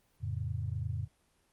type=chord; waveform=sine; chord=F augmented; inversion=none; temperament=equal; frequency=87.31 / 110 / 138.59 Hz; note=F2 / A2 / C#3; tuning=0 / 0 / 0 cents; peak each=-37 / -36 / -39 dBFS; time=0.2-1.08 s; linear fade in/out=50 ms; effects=pink hiss -71 dBFS RMS until 1.52 s + Opus 24 kbps